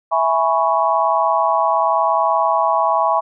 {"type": "chord", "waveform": "sine", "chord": "C# minor seventh", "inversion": "first", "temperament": "equal", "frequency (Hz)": [659.3, 830.6, 987.8, 1108.7], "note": ["E5", "G#5", "B5", "C#6"], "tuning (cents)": [0, 0, 0, 0], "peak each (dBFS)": -19, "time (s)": [0.11, 3.21], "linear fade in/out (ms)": 20, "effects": []}